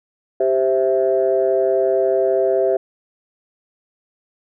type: chord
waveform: sine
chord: C major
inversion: second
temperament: equal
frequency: 392 / 523.3 / 659.3 Hz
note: G4 / C5 / E5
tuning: 0 / 0 / 0 cents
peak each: -17 / -19 / -18 dBFS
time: 0.4-2.77 s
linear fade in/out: 5 ms
effects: tanh soft clip ceiling -6 dBFS